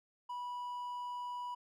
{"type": "tone", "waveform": "triangle", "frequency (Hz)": 980, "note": "B5", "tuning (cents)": -14, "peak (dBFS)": -37, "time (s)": [0.29, 1.55], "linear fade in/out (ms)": 10, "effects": []}